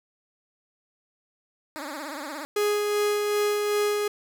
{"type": "tone with vibrato", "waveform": "10% pulse", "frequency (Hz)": 293.5, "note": "D4", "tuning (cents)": -1, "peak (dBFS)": -25, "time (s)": [1.76, 2.45], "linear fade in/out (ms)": 0, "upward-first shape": "triangle", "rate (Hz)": 17, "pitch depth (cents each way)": 170}
{"type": "tone with tremolo", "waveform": "45% pulse", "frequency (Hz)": 415.3, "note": "G#4", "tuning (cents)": 0, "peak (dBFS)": -21, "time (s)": [2.56, 4.08], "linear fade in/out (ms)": 5, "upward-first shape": "sine", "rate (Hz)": 2.6, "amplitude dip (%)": 30}
{"effects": []}